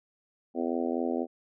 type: harmonic tone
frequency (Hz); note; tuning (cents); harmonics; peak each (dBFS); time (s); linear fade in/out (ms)
84; E2; +33; 3 / 4 / 5 / 6 / 7 / 8 / 9; -31 / -33 / -35 / -37 / -38 / -39 / -40; 0.54-1.27; 50
effects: none

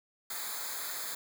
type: noise with comb filter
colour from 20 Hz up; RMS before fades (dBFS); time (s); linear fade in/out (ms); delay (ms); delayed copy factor
white; -38; 0.3-1.15; 5; 0.35; -0.9
effects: none

